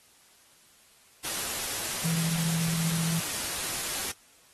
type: tone in noise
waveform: sine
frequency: 164.81 Hz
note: E3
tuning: in tune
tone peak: -27 dBFS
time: 2.04-3.2 s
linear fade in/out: 10 ms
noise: white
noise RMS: -32 dBFS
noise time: 1.24-4.12 s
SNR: +2 dB
effects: white hiss -59 dBFS RMS until 4.53 s + AAC 32 kbps